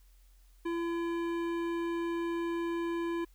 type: tone with hard clipping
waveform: sine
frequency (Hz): 338.2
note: E4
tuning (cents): +44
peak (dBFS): -33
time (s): 0.65-3.25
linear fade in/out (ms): 10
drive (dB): 14
effects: added 44 Hz sine -57 dBFS peak until 3.34 s + white hiss -70 dBFS RMS until 3.34 s